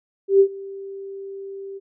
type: tone with ADSR envelope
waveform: sine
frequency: 392 Hz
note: G4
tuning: in tune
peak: -8 dBFS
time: 0.28-1.8 s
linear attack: 120 ms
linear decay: 77 ms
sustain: -23 dB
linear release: 31 ms
effects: none